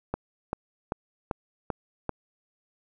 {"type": "click train", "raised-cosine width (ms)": 1, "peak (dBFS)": -14, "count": 6, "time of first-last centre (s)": [0.14, 2.093], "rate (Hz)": 2.56, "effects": []}